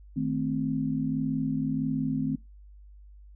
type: chord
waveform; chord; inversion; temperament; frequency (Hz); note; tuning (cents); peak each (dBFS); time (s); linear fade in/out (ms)
sine; A diminished; second; equal; 155.56 / 220 / 261.6; Eb3 / A3 / C4; 0 / 0 / 0; -31 / -32 / -28; 0.16-2.36; 10
effects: noise-tail reverb RT60 0.2 s tail -23 dB re dry + added 50 Hz sine -47 dBFS peak until 3.35 s